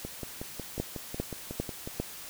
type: two click trains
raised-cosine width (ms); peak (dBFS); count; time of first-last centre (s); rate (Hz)
2; -23 / -16; 11 / 4; 0.05-1.875 / 0.8-2; 5.48 / 2.5
effects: white hiss -44 dBFS RMS until 2.29 s